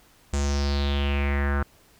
square tone with low-pass filter sweep, 70.7 Hz, C#2, 35 cents sharp, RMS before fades -24 dBFS, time 0.33-1.63 s, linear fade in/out 5 ms, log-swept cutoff 7500 to 1400 Hz, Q 4.8, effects pink hiss -57 dBFS RMS until 1.99 s

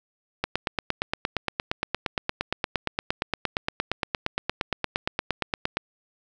click train, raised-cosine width 0.3 ms, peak -8 dBFS, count 47, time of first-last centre 0.44-5.77 s, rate 8.63 Hz, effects none

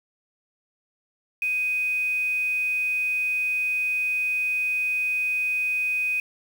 sine tone with quantisation, 2500 Hz, D#7, 8 cents sharp, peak -22 dBFS, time 1.42-6.2 s, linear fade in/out 2 ms, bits 7, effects none

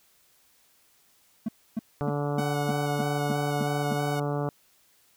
triangle tone bursts, 221.5 Hz, A3, 12 cents sharp, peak -23 dBFS, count 9, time 1.46-3.934 s, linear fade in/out 5 ms, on 26 ms, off 280 ms
harmonic tone, 144.9 Hz, D3, 23 cents flat, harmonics 1 / 2 / 3 / 4 / 5 / 6 / 7 / 8 / 9 / 10, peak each -29 / -34 / -33 / -35 / -37 / -40 / -46 / -41 / -46 / -48 dBFS, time 2.01-4.49 s, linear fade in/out 0 ms
sawtooth tone with vibrato, 740 Hz, F#5, in tune, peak -29 dBFS, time 2.38-4.2 s, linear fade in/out 5 ms, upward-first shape square, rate 3.1 Hz, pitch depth 15 cents each way
effects white hiss -63 dBFS RMS until 5.16 s

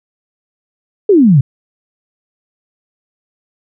sine exponential sweep, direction down, 437.7 to 123.47 Hz, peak -4 dBFS, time 1.09-1.41 s, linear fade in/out 5 ms, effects none

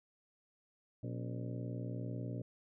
harmonic tone with a mistuned harmonic, 60 Hz, B1, 49 cents flat, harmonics 2 / 3 / 4 / 5 / 6 / 7 / 8 / 9 / 10, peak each -40 / -47 / -50 / -47 / -53 / -55 / -54 / -55 / -54 dBFS, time 1.03-2.42 s, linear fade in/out 5 ms, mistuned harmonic 5, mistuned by -110 cents, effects none

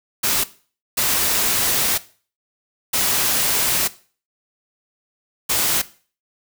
white noise bursts at uneven times, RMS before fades -19 dBFS, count 4, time 0.23-0.44 / 0.97-1.98 / 2.93-3.88 / 5.49-5.82 s, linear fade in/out 10 ms, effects noise-tail reverb RT60 0.4 s tail -17 dB re dry

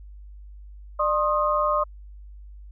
sine tone cluster, 599 / 1064 / 1242 Hz, D5 / C6 / D#6, +34 / +29 / -3 cents, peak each -24 dBFS, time 0.99-1.84 s, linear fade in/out 10 ms, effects added 50 Hz sine -40 dBFS peak until 2.71 s

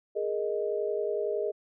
sine chord, Ab suspended second, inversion none, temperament equal, 415.3 / 466.2 / 622.3 Hz, Ab4 / Bb4 / Eb5, 0 / 0 / 0 cents, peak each -30 / -33 / -33 dBFS, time 0.15-1.52 s, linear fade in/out 20 ms, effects none

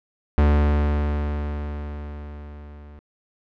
45% pulse tone with level ramp, 73.6 Hz, D2, 4 cents sharp, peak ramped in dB -13 to -41 dBFS, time 0.38-2.99 s, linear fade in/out 0 ms, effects low-pass 2000 Hz 12 dB/octave

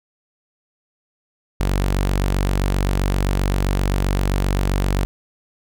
sawtooth tone, 47.64 Hz, G1, 49 cents flat, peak -13 dBFS, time 1.6-5.05 s, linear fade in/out 0 ms, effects none

